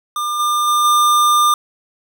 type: tone with level steps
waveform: square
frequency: 1200 Hz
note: D6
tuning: 37 cents sharp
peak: -19 / -15 / -13 / -11 dBFS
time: 0.16-1.54 s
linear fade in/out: 2 ms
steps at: 0.39 / 0.67 / 0.84 s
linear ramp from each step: 10 ms
effects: none